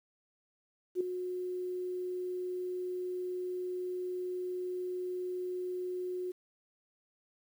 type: tone with ADSR envelope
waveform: sine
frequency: 363.4 Hz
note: F#4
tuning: 31 cents flat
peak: -25 dBFS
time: 0.95-6.32 s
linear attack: 56 ms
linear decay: 3 ms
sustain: -9 dB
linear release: 12 ms
effects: 10-bit